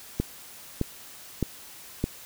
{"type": "click train", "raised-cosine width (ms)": 3, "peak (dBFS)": -11, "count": 4, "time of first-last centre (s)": [0.2, 2.04], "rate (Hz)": 1.63, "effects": ["white hiss -46 dBFS RMS until 2.25 s"]}